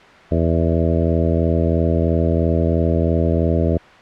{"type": "harmonic tone with a mistuned harmonic", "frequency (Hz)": 83, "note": "E2", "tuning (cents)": 12, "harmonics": [1, 2, 3, 4, 5, 6, 7, 8], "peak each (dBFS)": [-18, -21, -23, -24, -25, -26, -26, -27], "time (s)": [0.31, 3.78], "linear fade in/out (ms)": 10, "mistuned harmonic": 8, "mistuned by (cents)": -28, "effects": ["white hiss -42 dBFS RMS until 4.01 s", "low-pass 2000 Hz 12 dB/octave"]}